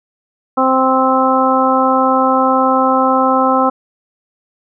harmonic tone, 261.6 Hz, C4, in tune, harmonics 1 / 2 / 3 / 4 / 5, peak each -16 / -16 / -16 / -16 / -16 dBFS, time 0.57-3.7 s, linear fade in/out 10 ms, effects none

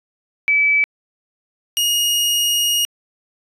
sine / sawtooth tone pair in turn, 2300 / 2870 Hz, D7 / F7, -37 / +47 cents, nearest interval major third, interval 384 cents, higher second, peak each -12 dBFS, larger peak neither, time 0.48-0.84 / 1.77-2.85 s, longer second, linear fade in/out 0 ms, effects resampled to 32000 Hz

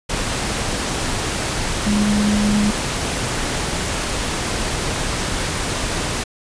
sine tone in noise, 207.7 Hz, G#3, in tune, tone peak -15 dBFS, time 1.86-2.71 s, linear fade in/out 10 ms, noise pink, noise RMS -22 dBFS, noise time 0.09-6.24 s, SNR +4 dB, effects resampled to 22050 Hz

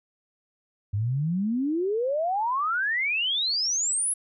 sine exponential sweep, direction up, 97.2 to 11000 Hz, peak -23 dBFS, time 0.93-4.14 s, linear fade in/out 10 ms, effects none

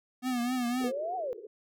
square tone with vibrato, 246.9 Hz, B3, in tune, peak -29 dBFS, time 0.22-0.92 s, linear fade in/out 50 ms, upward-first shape triangle, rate 3.9 Hz, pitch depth 87 cents each way
white band-pass noise, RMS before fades -46 dBFS, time 0.8-1.47 s, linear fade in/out 5 ms, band 370 to 490 Hz, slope 96 dB/octave
sine exponential two-way sweep, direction up then down, 473.1 to 764 to 473.1 Hz, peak -31 dBFS, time 0.84-1.33 s, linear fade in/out 0 ms, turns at 1.16 s
effects none

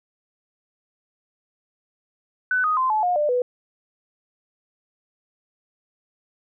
sine tone with pitch steps, 1500 / 1246.9 / 1036.4 / 861.5 / 716.1 / 595.3 / 494.8 Hz, F#6 / D#6 / C6 / A5 / F5 / D5 / B4, +23 / +3 / -17 / -37 / +43 / +23 / +3 cents, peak -18 dBFS, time 2.51-3.42 s, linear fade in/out 2 ms, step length 130 ms, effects none

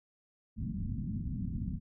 white low-pass noise, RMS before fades -36 dBFS, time 0.56-1.8 s, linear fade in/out 50 ms, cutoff 230 Hz, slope 48 dB/octave, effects none

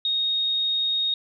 sine tone, 3729 Hz, A#7, in tune, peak -21 dBFS, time 0.05-1.14 s, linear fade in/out 2 ms, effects none

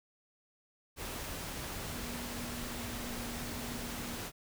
sine tone in noise, 239.8 Hz, A#3, 49 cents sharp, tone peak -44 dBFS, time 1.9-4.21 s, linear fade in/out 50 ms, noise pink, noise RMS -41 dBFS, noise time 0.96-4.32 s, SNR -6 dB, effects none

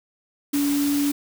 sine tone in noise, 286.2 Hz, D4, 45 cents flat, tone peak -19 dBFS, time 0.53-1.12 s, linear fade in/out 10 ms, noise white, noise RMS -31 dBFS, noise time 0.53-1.12 s, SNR +9 dB, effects none

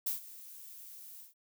violet noise with ADSR envelope, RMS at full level -32 dBFS, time 0.06-1.34 s, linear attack 8 ms, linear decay 130 ms, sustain -18 dB, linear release 140 ms, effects none

